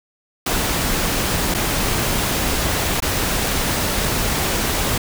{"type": "noise with dropouts", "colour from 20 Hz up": "pink", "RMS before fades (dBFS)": -20, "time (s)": [0.46, 4.98], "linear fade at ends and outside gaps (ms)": 5, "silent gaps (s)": [[1.542, 1.546], [3.003, 3.022]], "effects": []}